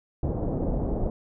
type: low-pass noise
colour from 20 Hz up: pink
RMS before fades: -27 dBFS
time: 0.23-1.1 s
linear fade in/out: 2 ms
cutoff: 650 Hz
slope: 24 dB/octave
effects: none